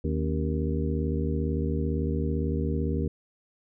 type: harmonic tone with a mistuned harmonic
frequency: 77.8 Hz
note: D#2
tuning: in tune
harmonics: 1 / 2 / 3 / 4 / 5 / 6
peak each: -28 / -31 / -33 / -34 / -35 / -36 dBFS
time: 0.04-3.08 s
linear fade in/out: 5 ms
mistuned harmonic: 4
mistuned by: -140 cents
effects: none